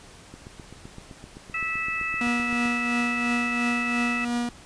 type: click train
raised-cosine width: 3 ms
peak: -28 dBFS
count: 19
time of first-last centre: 0.34-2.657 s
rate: 7.77 Hz
type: harmonic tone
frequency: 654 Hz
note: E5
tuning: 14 cents flat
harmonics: 2 / 3 / 4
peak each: -33 / -31 / -28 dBFS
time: 1.54-4.25 s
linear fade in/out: 5 ms
type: tone with tremolo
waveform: 45% pulse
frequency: 239.8 Hz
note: A#3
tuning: 49 cents sharp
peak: -23 dBFS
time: 2.21-4.49 s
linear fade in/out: 2 ms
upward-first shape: triangle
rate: 2.9 Hz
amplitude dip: 55%
effects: pink hiss -48 dBFS RMS until 4.65 s + resampled to 22050 Hz